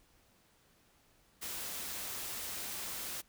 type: noise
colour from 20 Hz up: white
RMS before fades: -41 dBFS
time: 1.41-3.22 s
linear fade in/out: 20 ms
effects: pink hiss -68 dBFS RMS until 3.28 s